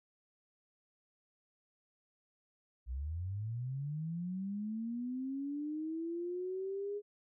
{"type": "linear sweep", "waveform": "sine", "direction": "up", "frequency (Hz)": [58, 415.4], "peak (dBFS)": -36, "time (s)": [2.86, 7.02], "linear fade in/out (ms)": 50, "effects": []}